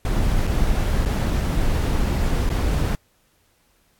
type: noise with dropouts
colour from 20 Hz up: brown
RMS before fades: -20 dBFS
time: 0.05-2.95 s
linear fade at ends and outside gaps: 1 ms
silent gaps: 0.469-0.473 / 1.052-1.058 / 2.492-2.501 s
effects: pink hiss -62 dBFS RMS until 3.99 s + AAC 64 kbps